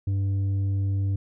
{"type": "tone with tanh clipping", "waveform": "sine", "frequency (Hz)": 98, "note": "G2", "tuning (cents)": 0, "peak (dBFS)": -23, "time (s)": [0.07, 1.16], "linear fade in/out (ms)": 5, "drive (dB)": 5, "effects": []}